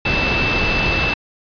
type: tone in noise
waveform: sine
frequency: 2645 Hz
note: E7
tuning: 5 cents sharp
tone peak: -19 dBFS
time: 0.05-1.14 s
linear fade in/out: 5 ms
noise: pink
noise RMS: -19 dBFS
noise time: 0.05-1.14 s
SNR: -3 dB
effects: resampled to 11025 Hz